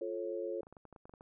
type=chord; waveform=sine; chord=F augmented; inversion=none; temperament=just; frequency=349.2 / 436.5 / 545.7 Hz; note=F4 / A4 / C#5; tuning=0 / -14 / -27 cents; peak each=-40 dBFS; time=0.01-0.61 s; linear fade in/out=5 ms
type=clicks; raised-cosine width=1 ms; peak=-39 dBFS; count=11; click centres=0.632 / 0.669 / 0.726 / 0.768 / 0.853 / 0.927 / 0.962 / 1.055 / 1.095 / 1.138 / 1.209 s
effects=none